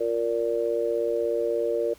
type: chord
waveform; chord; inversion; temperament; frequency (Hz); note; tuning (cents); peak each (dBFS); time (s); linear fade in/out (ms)
sine; Bb major; second; just; 349.6 / 466.2 / 582.7; F4 / Bb4 / D5; +2 / 0 / -14; -30 / -25 / -28; 0-1.94; 10
effects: pink hiss -54 dBFS RMS until 1.98 s